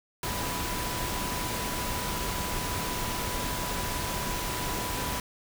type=tone in noise; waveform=sine; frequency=987.8 Hz; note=B5; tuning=in tune; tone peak=-37 dBFS; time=0.23-5.2 s; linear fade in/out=2 ms; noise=pink; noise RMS=-32 dBFS; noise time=0.23-5.2 s; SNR=-8 dB; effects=none